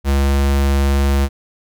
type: tone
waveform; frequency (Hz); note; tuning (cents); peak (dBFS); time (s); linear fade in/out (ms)
square; 69.3; C#2; 0; -13; 0.04-1.29; 50
effects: none